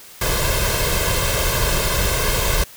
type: noise with comb filter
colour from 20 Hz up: pink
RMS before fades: -19 dBFS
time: 0.21-2.64 s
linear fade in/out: 5 ms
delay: 1.9 ms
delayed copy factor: +0.75
effects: white hiss -42 dBFS RMS until 2.76 s